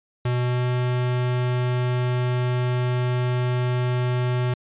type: tone with pitch glide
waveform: square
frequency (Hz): 123.47 to 124.4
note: B2 to B2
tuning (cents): 0 to +13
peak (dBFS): -21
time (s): 0.25-4.54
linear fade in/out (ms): 5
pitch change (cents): +13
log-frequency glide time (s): 0.39-0.66
effects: resampled to 8000 Hz